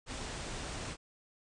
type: low-pass noise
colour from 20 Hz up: pink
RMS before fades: -41 dBFS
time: 0.06-0.97 s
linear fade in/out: 50 ms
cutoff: 9200 Hz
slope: 96 dB/octave
effects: none